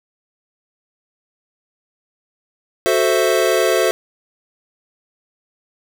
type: chord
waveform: square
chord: F# half-diminished seventh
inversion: none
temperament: equal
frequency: 370 / 440 / 523.3 / 659.3 Hz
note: F#4 / A4 / C5 / E5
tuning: 0 / 0 / 0 / 0 cents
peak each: -20 dBFS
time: 2.86-3.91 s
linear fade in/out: 0 ms
effects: none